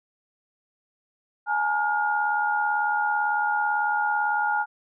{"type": "tone cluster", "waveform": "sine", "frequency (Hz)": [840, 918, 1421], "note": ["G#5", "A#5", "F6"], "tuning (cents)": [19, -27, 30], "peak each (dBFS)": [-24, -31, -25], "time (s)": [1.46, 4.66], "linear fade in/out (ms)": 50, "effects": []}